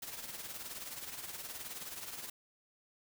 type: noise with tremolo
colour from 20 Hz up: white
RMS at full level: -42 dBFS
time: 0.02-2.3 s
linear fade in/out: 5 ms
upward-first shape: triangle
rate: 19 Hz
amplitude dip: 65%
effects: none